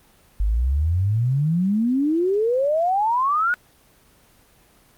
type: exponential sweep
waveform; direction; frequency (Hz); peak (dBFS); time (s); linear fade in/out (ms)
sine; up; 48.38 to 1480; -17; 0.4-3.54; 0
effects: pink hiss -55 dBFS RMS until 4.97 s + Opus 24 kbps